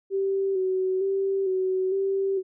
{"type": "tone with vibrato", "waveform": "sine", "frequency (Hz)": 382.1, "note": "G4", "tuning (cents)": -44, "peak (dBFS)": -22, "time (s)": [0.1, 2.43], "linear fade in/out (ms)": 50, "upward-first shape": "square", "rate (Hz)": 1.1, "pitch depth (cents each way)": 33, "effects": []}